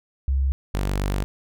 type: tone pair in turn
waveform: sine / sawtooth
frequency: 67.4 / 48.54 Hz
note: C#2 / G1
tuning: -48 / -16 cents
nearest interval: tritone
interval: 568 cents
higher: first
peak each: -18 dBFS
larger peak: neither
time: 0.28-0.52 / 0.74-1.24 s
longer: second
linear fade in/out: 0 ms
effects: none